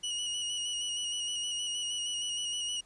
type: tone with vibrato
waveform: sawtooth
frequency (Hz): 2910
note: F#7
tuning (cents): -29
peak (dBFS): -29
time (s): 0.03-2.81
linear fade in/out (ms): 10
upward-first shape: square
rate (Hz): 6.4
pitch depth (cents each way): 23
effects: pink hiss -63 dBFS RMS until 2.85 s + resampled to 22050 Hz